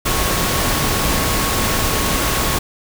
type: tone in noise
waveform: sine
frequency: 1100 Hz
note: C#6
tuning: 14 cents flat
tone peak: -27 dBFS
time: 0.05-2.59 s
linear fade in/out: 10 ms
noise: pink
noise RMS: -18 dBFS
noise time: 0.05-2.59 s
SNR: -12 dB
effects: none